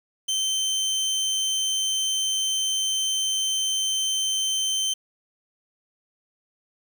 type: tone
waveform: 25% pulse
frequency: 3101 Hz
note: G7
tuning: 19 cents flat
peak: -19 dBFS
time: 0.28-4.94 s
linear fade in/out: 10 ms
effects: 8-bit